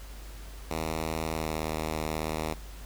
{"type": "tone with pitch glide", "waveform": "5% pulse", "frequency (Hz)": [79.8, 78.34], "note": ["D#2", "D#2"], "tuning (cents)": [44, 12], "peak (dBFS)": -19, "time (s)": [0.7, 2.54], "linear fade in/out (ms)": 10, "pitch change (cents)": -32, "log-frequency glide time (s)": [1.36, 1.56], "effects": ["added 50 Hz sine -41 dBFS peak until 2.85 s", "pink hiss -50 dBFS RMS until 2.85 s"]}